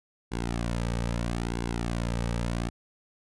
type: tone with flanger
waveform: sawtooth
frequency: 58.27 Hz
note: A#1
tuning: in tune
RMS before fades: -30 dBFS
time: 0.31-2.7 s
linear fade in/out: 20 ms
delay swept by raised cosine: 1.6 to 2.9 ms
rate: 0.77 Hz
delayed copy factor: -0.7
effects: resampled to 24000 Hz